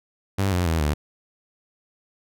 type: tone with pitch steps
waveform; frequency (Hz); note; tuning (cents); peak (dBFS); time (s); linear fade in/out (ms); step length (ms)
sawtooth; 98 / 89.35 / 81.46 / 74.27; G2 / F2 / E2 / D2; 0 / +40 / -20 / +20; -16; 0.38-0.94; 10; 140
effects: none